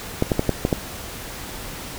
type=clicks; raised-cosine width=2 ms; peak=-4 dBFS; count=6; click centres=0.224 / 0.318 / 0.394 / 0.493 / 0.651 / 0.728 s; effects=pink hiss -34 dBFS RMS until 1.98 s